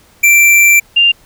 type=tone pair in turn; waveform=square / sine; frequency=2349 / 2793 Hz; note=D7 / F7; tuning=0 / -1 cents; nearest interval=minor third; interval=299 cents; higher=second; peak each=-5 dBFS; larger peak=neither; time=0.23-0.8 / 0.96-1.12 s; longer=first; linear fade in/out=10 ms; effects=pink hiss -47 dBFS RMS until 1.25 s